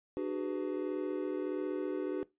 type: chord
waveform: triangle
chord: G# half-diminished seventh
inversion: second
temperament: just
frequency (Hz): 299 / 373.8 / 415.3 / 498.4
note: D4 / F#4 / G#4 / B4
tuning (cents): +31 / +18 / 0 / +16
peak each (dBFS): -35 / -34 / -40 / -39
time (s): 0.17-2.23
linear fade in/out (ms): 0
effects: noise-tail reverb RT60 0.2 s tail -20 dB re dry + resampled to 8000 Hz